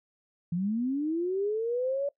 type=linear sweep; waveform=sine; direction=up; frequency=164.9 to 574 Hz; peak=-26 dBFS; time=0.52-2.09 s; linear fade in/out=5 ms; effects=noise-tail reverb RT60 0.1 s tail -19 dB re dry